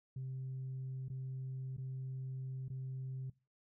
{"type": "tone with dropouts", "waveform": "sine", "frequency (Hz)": 131.1, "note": "C3", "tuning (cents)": 4, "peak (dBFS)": -38, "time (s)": [0.16, 3.3], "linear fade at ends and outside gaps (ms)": 5, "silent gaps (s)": [[1.084, 1.099], [1.767, 1.78], [2.683, 2.7]], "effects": ["noise-tail reverb RT60 0.3 s tail -22 dB re dry", "tanh soft clip ceiling -37 dBFS"]}